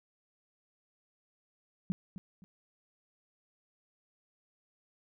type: tone with echo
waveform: sine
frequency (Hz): 185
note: F#3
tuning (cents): 0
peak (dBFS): -28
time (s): 1.9-1.92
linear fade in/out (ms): 0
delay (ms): 260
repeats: 2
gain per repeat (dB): -11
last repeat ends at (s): 2.44
effects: none